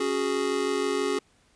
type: chord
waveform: square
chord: C# suspended fourth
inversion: none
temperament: just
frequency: 277.2 / 369.6 / 415.8 Hz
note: C#4 / F#4 / G#4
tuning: 0 / -2 / +2 cents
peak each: -32 / -30 / -28 dBFS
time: 0-1.19 s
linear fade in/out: 5 ms
effects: pink hiss -63 dBFS RMS until 1.55 s + resampled to 22050 Hz